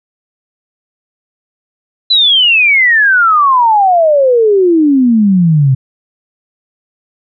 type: exponential sweep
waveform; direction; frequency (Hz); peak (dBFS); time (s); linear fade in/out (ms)
sine; down; 4051 to 128; -5; 2.1-5.75; 10
effects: none